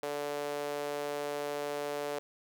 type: tone with high-pass filter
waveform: sawtooth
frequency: 145.6 Hz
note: D3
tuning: 15 cents flat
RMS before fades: -36 dBFS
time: 0.03-2.19 s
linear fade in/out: 0 ms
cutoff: 500 Hz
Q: 3.2
effects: none